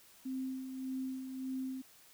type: tone with tremolo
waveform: sine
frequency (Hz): 261.6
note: C4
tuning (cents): 0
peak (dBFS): -35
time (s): 0.25-1.82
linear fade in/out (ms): 10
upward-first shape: sine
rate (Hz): 1.7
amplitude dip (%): 50
effects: white hiss -61 dBFS RMS until 2.13 s